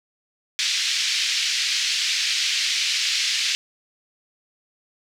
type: band-pass noise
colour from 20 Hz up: white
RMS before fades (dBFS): -23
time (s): 0.59-3.55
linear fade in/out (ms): 0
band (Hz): 2100 to 5500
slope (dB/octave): 24
effects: none